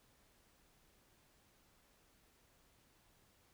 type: silence
effects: pink hiss -71 dBFS RMS until 3.53 s